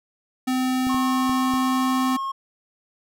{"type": "tone with pitch glide", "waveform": "square", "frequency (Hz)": [256.7, 258.2], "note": ["C4", "C4"], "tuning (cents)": [-33, -23], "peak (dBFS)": -21, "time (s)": [0.47, 2.17], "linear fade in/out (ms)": 10, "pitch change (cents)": 10, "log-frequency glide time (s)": [0.6, 1.97]}
{"type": "clicks", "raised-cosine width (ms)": 3, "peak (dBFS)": -22, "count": 4, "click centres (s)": [0.869, 0.945, 1.295, 1.538]}
{"type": "tone", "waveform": "triangle", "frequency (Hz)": 1081, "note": "C#6", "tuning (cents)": -44, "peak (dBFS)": -23, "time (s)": [0.89, 2.32], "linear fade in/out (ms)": 10}
{"effects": []}